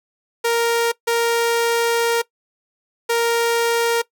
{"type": "tone bursts at uneven times", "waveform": "sawtooth", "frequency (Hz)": 466.2, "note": "A#4", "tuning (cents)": 0, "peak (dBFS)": -12, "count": 3, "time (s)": [[0.44, 0.92], [1.07, 2.22], [3.09, 4.02]], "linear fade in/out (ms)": 10, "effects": ["noise-tail reverb RT60 0.1 s tail -20 dB re dry"]}